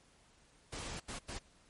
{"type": "noise bursts at uneven times", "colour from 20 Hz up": "pink", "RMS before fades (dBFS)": -43, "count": 3, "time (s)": [[0.72, 1], [1.08, 1.19], [1.28, 1.39]], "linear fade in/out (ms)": 10, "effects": ["pink hiss -66 dBFS RMS until 1.69 s", "MP3 48 kbps"]}